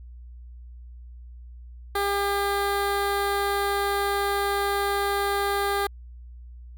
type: tone with notch filter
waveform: 15% pulse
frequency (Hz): 401.5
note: G4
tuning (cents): +41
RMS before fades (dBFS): -25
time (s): 1.95-5.87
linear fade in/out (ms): 5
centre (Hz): 6400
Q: 2
effects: added 60 Hz sine -40 dBFS peak until 6.77 s